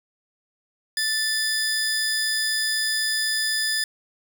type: tone pair together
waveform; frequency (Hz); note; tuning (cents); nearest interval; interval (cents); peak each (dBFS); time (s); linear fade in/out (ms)
35% pulse; 1760 / 4978; A6 / D#8; 0 / 0; octave + tritone; 1800; -23; 0.97-3.84; 2
effects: none